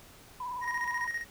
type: tone with vibrato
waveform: sine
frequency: 987.8 Hz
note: B5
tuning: in tune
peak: -34 dBFS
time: 0.4-1.07 s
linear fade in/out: 5 ms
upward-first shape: triangle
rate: 19 Hz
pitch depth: 59 cents each way
type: tone with tremolo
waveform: triangle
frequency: 1874 Hz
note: A#6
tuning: 9 cents sharp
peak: -28 dBFS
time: 0.61-1.25 s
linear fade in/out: 50 ms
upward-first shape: square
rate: 15 Hz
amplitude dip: 60%
effects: pink hiss -54 dBFS RMS until 1.3 s